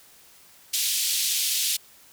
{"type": "band-pass noise", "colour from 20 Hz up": "pink", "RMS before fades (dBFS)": -25, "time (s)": [0.73, 1.77], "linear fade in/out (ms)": 10, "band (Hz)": [3100, 16000], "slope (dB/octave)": 24, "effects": ["white hiss -53 dBFS RMS until 2.12 s"]}